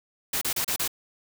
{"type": "noise bursts", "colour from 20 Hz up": "white", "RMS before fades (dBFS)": -27, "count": 5, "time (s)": [0.33, 0.878], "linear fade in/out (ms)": 5, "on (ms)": 84, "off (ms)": 32, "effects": []}